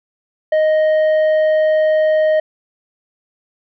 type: tone with tanh clipping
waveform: sine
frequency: 622.3 Hz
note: D#5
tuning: in tune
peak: -12 dBFS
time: 0.52-2.4 s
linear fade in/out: 5 ms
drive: 6 dB
effects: none